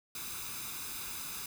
white noise with comb filter, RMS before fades -41 dBFS, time 0.15-1.46 s, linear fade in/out 2 ms, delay 0.8 ms, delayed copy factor +0.65, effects none

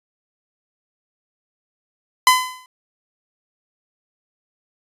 sawtooth tone with exponential decay, 1015 Hz, B5, 47 cents sharp, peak -3 dBFS, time 2.27-2.66 s, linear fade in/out 1 ms, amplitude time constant 83 ms, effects resampled to 32000 Hz

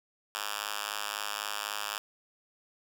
5% pulse tone with high-pass filter, 103.83 Hz, G#2, in tune, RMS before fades -36 dBFS, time 0.35-1.98 s, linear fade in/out 0 ms, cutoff 1500 Hz, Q 0.8, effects none

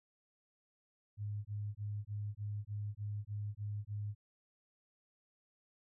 sine tone bursts, 103.83 Hz, G#2, in tune, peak -37 dBFS, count 10, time 1.17-4.15 s, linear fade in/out 50 ms, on 280 ms, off 20 ms, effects none

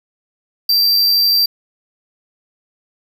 square tone with amplitude modulation, 4699 Hz, D8, in tune, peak -10 dBFS, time 0.69-1.46 s, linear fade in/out 5 ms, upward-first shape sine, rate 92.4 Hz, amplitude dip 25%, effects 7-bit

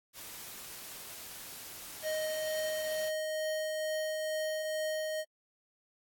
white noise, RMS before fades -46 dBFS, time 0.13-3.12 s, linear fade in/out 50 ms
square tone with tremolo, 623 Hz, D#5, 2 cents sharp, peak -32 dBFS, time 2.02-5.25 s, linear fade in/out 50 ms, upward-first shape triangle, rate 2.2 Hz, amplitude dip 25%
effects AAC 64 kbps

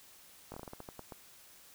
slowing click train, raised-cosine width 1 ms, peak -30 dBFS, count 11, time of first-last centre 0.52-1.122 s, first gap 20 ms, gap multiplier 1.23, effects white hiss -58 dBFS RMS until 1.74 s

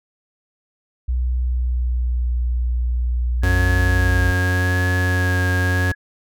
sine tone with pitch glide, 62 to 60.51 Hz, B1 to B1, +7 to -35 cents, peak -17 dBFS, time 1.08-4.32 s, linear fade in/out 10 ms, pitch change -42 cents, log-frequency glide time 1.42-2.3 s
sine tone with vibrato, 1661.2 Hz, G#6, in tune, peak -22 dBFS, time 3.42-5.95 s, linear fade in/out 50 ms, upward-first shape sine, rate 0.84 Hz, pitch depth 30 cents each way
45% pulse tone, 91 Hz, F#2, 28 cents flat, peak -17 dBFS, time 3.43-5.92 s, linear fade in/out 5 ms
effects none

